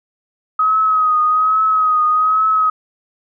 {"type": "tone with vibrato", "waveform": "sine", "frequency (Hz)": 1264, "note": "D#6", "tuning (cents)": 27, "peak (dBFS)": -11, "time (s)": [0.59, 2.7], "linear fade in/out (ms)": 5, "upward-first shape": "triangle", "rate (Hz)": 1.2, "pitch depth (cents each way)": 45, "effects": []}